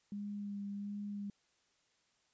sine tone with vibrato, 202.9 Hz, G#3, 40 cents flat, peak -39 dBFS, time 0.12-1.3 s, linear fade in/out 2 ms, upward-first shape sine, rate 1.4 Hz, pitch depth 17 cents each way, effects white hiss -75 dBFS RMS until 2.33 s + resampled to 16000 Hz

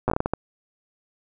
slowing click train, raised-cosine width 1 ms, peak -8 dBFS, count 9, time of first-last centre 0.08-0.336 s, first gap 8 ms, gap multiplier 1.38, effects none

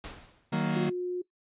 pink noise with exponential decay, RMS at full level -39 dBFS, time 0.04-0.6 s, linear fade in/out 0 ms, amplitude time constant 120 ms
40% pulse chord, D# minor, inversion none, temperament equal with one note detuned, 155.56 / 187.69 / 233.1 Hz, D#3 / F#3 / A#3, 0 / +25 / 0 cents, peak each -30 dBFS, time 0.52-0.9 s, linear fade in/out 10 ms
sine tone, 359.3 Hz, F4, 49 cents sharp, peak -29 dBFS, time 0.76-1.22 s, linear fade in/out 10 ms
effects noise-tail reverb RT60 0.1 s tail -18 dB re dry + resampled to 8000 Hz

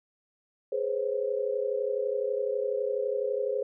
sine tone cluster, 417.8 / 505 / 537 Hz, G#4 / B4 / C5, +10 / +39 / +45 cents, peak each -31 dBFS, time 0.72-3.63 s, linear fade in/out 5 ms, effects none

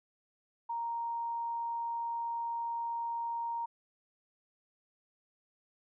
sine tone, 932.3 Hz, A#5, in tune, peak -33 dBFS, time 0.69-3.66 s, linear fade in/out 10 ms, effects none

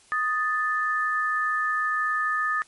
sine tone pair together, 1244.5 / 1758.4 Hz, D#6 / A6, 0 / -2 cents, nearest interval tritone, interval 598 cents, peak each -25 dBFS, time 0.12-2.62 s, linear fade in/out 0 ms, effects white hiss -56 dBFS RMS until 2.67 s + MP3 48 kbps

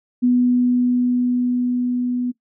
sine tone with level ramp, 246.9 Hz, B3, in tune, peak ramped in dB -12 to -19 dBFS, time 0.22-2.32 s, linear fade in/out 20 ms, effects noise-tail reverb RT60 0.1 s tail -18 dB re dry

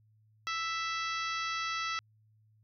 harmonic tone, 660 Hz, E5, 2 cents sharp, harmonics 2 / 3 / 4 / 5 / 6 / 7 / 8 / 9, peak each -35 / -39 / -41 / -43 / -45 / -46 / -47 / -48 dBFS, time 0.47-1.99 s, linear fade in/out 0 ms, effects added 108 Hz sine -63 dBFS peak until 2.63 s

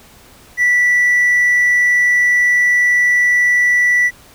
triangle tone, 1962 Hz, B6, 12 cents flat, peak -7 dBFS, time 0.57-4.11 s, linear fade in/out 50 ms, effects tanh soft clip ceiling -5 dBFS + pink hiss -44 dBFS RMS until 4.34 s

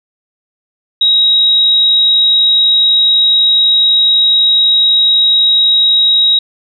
sine tone, 3812 Hz, A#7, 38 cents sharp, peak -6 dBFS, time 1.01-6.39 s, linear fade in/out 5 ms, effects none

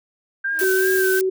sine tone with vibrato, 1568 Hz, G6, in tune, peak -20 dBFS, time 0.44-1.2 s, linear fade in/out 10 ms, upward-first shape sine, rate 2.6 Hz, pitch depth 54 cents each way
sawtooth tone with exponential growth, 320 Hz, D#4, 49 cents sharp, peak -26 dBFS, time 0.45-0.64 s, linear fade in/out 0 ms, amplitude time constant 41 ms
blue noise, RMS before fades -27 dBFS, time 0.59-1.21 s, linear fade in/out 0 ms
sine tone, 376.8 Hz, F#4, 32 cents sharp, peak -17 dBFS, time 0.61-1.3 s, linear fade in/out 10 ms
effects none

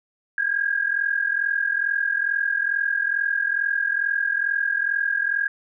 sine tone pair together, 1605.7 / 1648 Hz, G6 / G#6, +41 / -14 cents, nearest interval unison, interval 45 cents, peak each -23 dBFS, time 0.38-5.48 s, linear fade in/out 2 ms, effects none

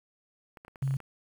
clicks, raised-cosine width 0.5 ms, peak -32 dBFS, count 9, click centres 0.572 / 0.649 / 0.681 / 0.758 / 0.826 / 0.877 / 0.909 / 0.94 / 1.003 s
sine tone, 135.2 Hz, C#3, 43 cents flat, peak -26 dBFS, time 0.82-0.97 s, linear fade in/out 5 ms
effects 9-bit

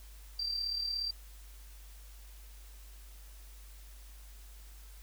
sine tone with amplitude modulation, 4699 Hz, D8, in tune, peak -30 dBFS, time 0.39-1.11 s, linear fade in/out 5 ms, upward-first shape sine, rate 37 Hz, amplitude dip 55%, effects added 50 Hz sine -49 dBFS peak until 5.02 s + white hiss -59 dBFS RMS until 5.02 s

